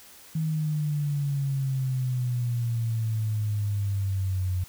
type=exponential sweep; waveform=sine; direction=down; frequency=160 to 90.4 Hz; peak=-24 dBFS; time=0.35-4.64 s; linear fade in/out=5 ms; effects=white hiss -50 dBFS RMS until 4.68 s